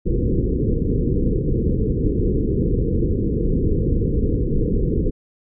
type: low-pass noise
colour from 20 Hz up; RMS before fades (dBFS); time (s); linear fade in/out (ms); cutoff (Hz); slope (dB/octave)
pink; -19; 0.05-5.11; 20; 490; 96
effects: none